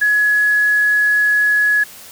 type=tone with quantisation; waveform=sine; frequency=1688 Hz; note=G#6; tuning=28 cents sharp; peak=-11 dBFS; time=0.01-1.84 s; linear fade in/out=10 ms; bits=6; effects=white hiss -38 dBFS RMS until 2.11 s